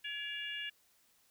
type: harmonic tone with a mistuned harmonic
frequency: 564 Hz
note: C#5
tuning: 30 cents sharp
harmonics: 3 / 4 / 5 / 6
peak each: -43 / -46 / -41 / -50 dBFS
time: 0.04-0.7 s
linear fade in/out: 10 ms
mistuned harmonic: 4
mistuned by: +57 cents
effects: white hiss -70 dBFS RMS until 1.3 s